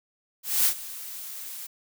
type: noise with ADSR envelope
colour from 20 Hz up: blue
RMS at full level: -20 dBFS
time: 0.43-1.67 s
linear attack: 230 ms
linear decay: 78 ms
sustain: -18 dB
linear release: 10 ms
effects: none